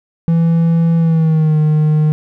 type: tone with pitch glide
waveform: triangle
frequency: 166.2 to 153.29 Hz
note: E3 to D#3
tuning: +15 to -25 cents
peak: -7 dBFS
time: 0.28-2.12 s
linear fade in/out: 0 ms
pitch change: -140 cents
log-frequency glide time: 0.97-1.58 s
effects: none